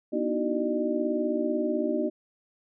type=tone cluster; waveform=sine; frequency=242.6 / 300.7 / 320.9 / 376.7 / 604 Hz; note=B3 / D4 / E4 / F#4 / D5; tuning=-31 / +41 / -46 / +31 / +48 cents; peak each=-31 dBFS; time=0.12-2.1 s; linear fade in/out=20 ms; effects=none